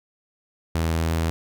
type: tone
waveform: sawtooth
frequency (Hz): 81.7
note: E2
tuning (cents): -15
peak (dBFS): -17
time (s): 0.75-1.3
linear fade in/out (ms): 0
effects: none